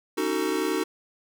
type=chord; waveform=square; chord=D# half-diminished seventh; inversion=third; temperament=just; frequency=280 / 311.1 / 373.4 / 448 Hz; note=C#4 / D#4 / F#4 / A4; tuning=+18 / 0 / +16 / +31 cents; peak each=-35 / -29 / -29 / -31 dBFS; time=0.17-0.84 s; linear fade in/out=10 ms; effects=none